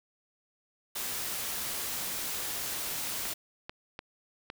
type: noise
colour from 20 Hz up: white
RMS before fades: -35 dBFS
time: 0.95-3.34 s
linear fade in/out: 10 ms
type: clicks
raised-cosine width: 0.3 ms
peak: -23 dBFS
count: 5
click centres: 3.071 / 3.254 / 3.695 / 3.991 / 4.501 s
effects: none